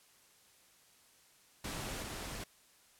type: noise with level steps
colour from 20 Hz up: pink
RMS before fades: -41 / -43 dBFS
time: 1.64-2.44 s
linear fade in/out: 5 ms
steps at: 2.02 s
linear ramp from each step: 10 ms
effects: white hiss -65 dBFS RMS until 2.99 s + low-pass 12000 Hz 12 dB/octave